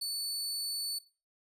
sawtooth tone, 4475 Hz, C#8, 16 cents sharp, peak -30 dBFS, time 0.01-0.99 s, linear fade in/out 10 ms, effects noise-tail reverb RT60 0.3 s tail -17 dB re dry + resampled to 32000 Hz

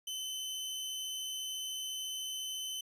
sawtooth tone, 3046 Hz, F#7, 50 cents sharp, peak -34 dBFS, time 0.07-2.81 s, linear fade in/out 5 ms, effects resampled to 32000 Hz

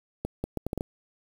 accelerating click train, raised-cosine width 2 ms, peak -16 dBFS, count 7, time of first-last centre 0.25-0.809 s, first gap 190 ms, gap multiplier 0.7, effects 7-bit

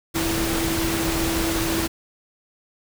sine tone in noise, 329.7 Hz, E4, in tune, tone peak -24 dBFS, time 0.14-1.88 s, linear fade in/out 20 ms, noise pink, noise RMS -25 dBFS, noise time 0.14-1.88 s, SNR -2 dB, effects none

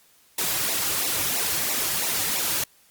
white noise with flanger, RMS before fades -25 dBFS, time 0.38-2.64 s, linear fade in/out 5 ms, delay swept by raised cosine 0.62 to 4.62 ms, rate 3 Hz, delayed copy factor -0.8, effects white hiss -58 dBFS RMS until 2.9 s + Opus 48 kbps

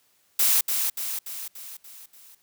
blue noise with echo, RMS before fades -20 dBFS, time 0.39-0.61 s, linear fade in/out 5 ms, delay 290 ms, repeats 6, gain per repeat -5 dB, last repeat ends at 2.35 s, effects white hiss -65 dBFS RMS until 2.42 s + high-pass 60 Hz 12 dB/octave

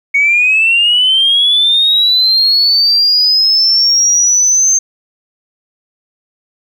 sine linear sweep, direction up, 2217 to 6330 Hz, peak -6 dBFS, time 0.14-4.79 s, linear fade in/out 10 ms, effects tanh soft clip ceiling -2 dBFS + 8-bit

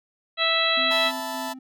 harmonic tone, 657 Hz, E5, 6 cents flat, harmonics 1 / 2 / 3 / 4 / 5 / 6, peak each -28 / -27 / -27 / -27 / -27 / -24 dBFS, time 0.37-1.12 s, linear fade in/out 50 ms
triangle tone with tremolo, 260.3 Hz, C4, 9 cents flat, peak -32 dBFS, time 0.77-1.59 s, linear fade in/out 5 ms, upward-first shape square, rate 3.5 Hz, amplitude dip 35%
sawtooth chord, E suspended fourth, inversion none, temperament just, 659.3 / 879 / 988.9 Hz, E5 / A5 / B5, 0 / -2 / +2 cents, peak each -30 / -28 / -31 dBFS, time 0.9-1.54 s, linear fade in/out 20 ms
effects none

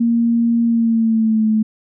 sine tone with pitch glide, 233.1 to 217.5 Hz, A#3 to A3, 0 to -20 cents, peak -12 dBFS, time 0-1.63 s, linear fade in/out 10 ms, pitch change -120 cents, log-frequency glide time 0.64-1.46 s, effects none

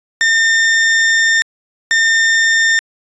40% pulse tone pair in turn, 1811 / 1811 Hz, A6 / A6, +49 / +49 cents, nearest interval unison, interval 0 cents, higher neither, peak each -9 dBFS, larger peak neither, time 0.21-1.42 / 1.91-2.79 s, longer first, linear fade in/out 0 ms, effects resampled to 22050 Hz

